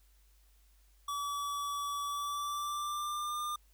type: tone with pitch glide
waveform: square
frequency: 1146 to 1203 Hz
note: D6 to D6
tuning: -43 to +41 cents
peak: -35 dBFS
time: 1.08-3.56 s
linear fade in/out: 5 ms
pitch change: +84 cents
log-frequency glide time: 2.04-3.39 s
effects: added 50 Hz sine -62 dBFS peak until 3.73 s + white hiss -71 dBFS RMS until 3.73 s